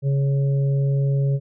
harmonic tone, 138.59 Hz, C#3, in tune, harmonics 1 / 3 / 4, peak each -17 / -32 / -34 dBFS, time 0.02-1.4 s, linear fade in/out 50 ms, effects none

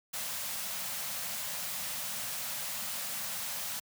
white band-stop noise, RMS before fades -37 dBFS, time 0.13-3.8 s, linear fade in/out 10 ms, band 250 to 500 Hz, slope 96 dB/octave, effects high-pass 100 Hz 12 dB/octave

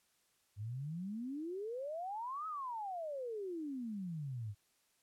sine exponential two-way sweep, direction up then down, 98 to 1300 to 98 Hz, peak -39 dBFS, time 0.56-4.55 s, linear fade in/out 50 ms, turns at 2.47 s, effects white hiss -75 dBFS RMS until 5.02 s + low-pass 12000 Hz 12 dB/octave

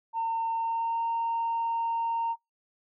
sine tone with pitch glide, 910 to 921.1 Hz, A#5 to A#5, -42 to -21 cents, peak -25 dBFS, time 0.13-2.36 s, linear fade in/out 50 ms, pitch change +21 cents, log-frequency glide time 0.53-1.02 s, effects noise-tail reverb RT60 0.2 s tail -26 dB re dry + tanh soft clip ceiling -23 dBFS

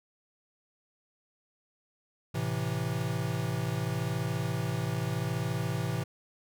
square chord, A minor, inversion none, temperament equal, 110 / 130.81 / 164.81 Hz, A2 / C3 / E3, 0 / 0 / 0 cents, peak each -35 / -34 / -35 dBFS, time 2.34-6.04 s, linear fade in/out 10 ms, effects none

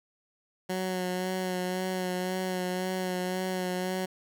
15% pulse tone with vibrato, 184 Hz, F#3, 9 cents flat, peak -23 dBFS, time 0.69-4.06 s, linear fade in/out 10 ms, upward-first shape sine, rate 1.9 Hz, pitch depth 23 cents each way, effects none

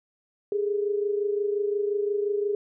sine tone pair together, 407.1 / 432.8 Hz, G#4 / A4, -35 / -29 cents, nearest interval minor second, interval 106 cents, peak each -24 / -31 dBFS, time 0.52-2.55 s, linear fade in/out 2 ms, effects none

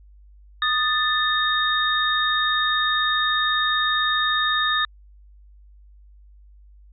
sine tone cluster, 1239 / 1765 / 3707 Hz, D#6 / A6 / A#7, -8 / +5 / -10 cents, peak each -23 dBFS, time 0.62-4.85 s, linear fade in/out 2 ms, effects added 50 Hz sine -46 dBFS peak until 6.92 s

